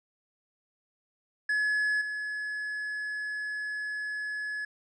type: tone with level steps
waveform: triangle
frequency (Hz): 1700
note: G#6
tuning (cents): +40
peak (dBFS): -23 / -30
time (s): 1.49-4.65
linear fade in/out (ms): 5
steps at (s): 2.01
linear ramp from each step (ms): 5
effects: resampled to 24000 Hz